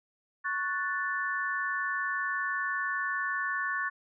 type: chord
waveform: sine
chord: F# minor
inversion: second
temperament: equal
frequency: 1108.7 / 1480 / 1760 Hz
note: C#6 / F#6 / A6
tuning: 0 / 0 / 0 cents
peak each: -34 / -34 / -32 dBFS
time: 0.44-3.9 s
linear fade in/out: 20 ms
effects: none